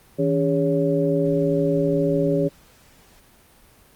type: tone cluster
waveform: sine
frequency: 161.7 / 283.9 / 409.1 / 560 Hz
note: E3 / C#4 / G#4 / C#5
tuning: -33 / +41 / -26 / +18 cents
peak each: -23 dBFS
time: 0.18-2.49 s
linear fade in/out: 20 ms
effects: pink hiss -53 dBFS RMS until 3.95 s + Opus 32 kbps